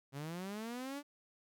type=linear sweep; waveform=sawtooth; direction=up; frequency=132.7 to 293.7 Hz; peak=-37 dBFS; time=0.12-1.03 s; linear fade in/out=50 ms; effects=none